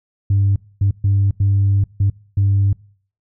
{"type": "tone bursts at uneven times", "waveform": "sine", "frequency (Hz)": 99.1, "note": "G2", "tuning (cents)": 19, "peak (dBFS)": -10, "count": 6, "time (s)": [[0.3, 0.56], [0.81, 0.91], [1.04, 1.31], [1.4, 1.84], [2, 2.1], [2.37, 2.73]], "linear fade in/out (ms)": 5, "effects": ["noise-tail reverb RT60 0.5 s tail -24 dB re dry", "tanh soft clip ceiling -9 dBFS"]}